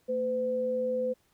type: tone pair together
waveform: sine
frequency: 226.3 / 508 Hz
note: A3 / B4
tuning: +49 / +49 cents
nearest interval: octave + major second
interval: 1400 cents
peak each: -37 / -27 dBFS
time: 0.08-1.14 s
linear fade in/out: 20 ms
effects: pink hiss -69 dBFS RMS until 1.33 s